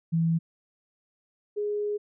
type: tone pair in turn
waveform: sine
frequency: 164.81 / 415.3 Hz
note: E3 / G#4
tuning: 0 / 0 cents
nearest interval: octave + major third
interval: 1600 cents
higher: second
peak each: -21 / -26 dBFS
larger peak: first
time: 0.12-0.39 / 1.56-1.98 s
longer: second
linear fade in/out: 20 ms
effects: none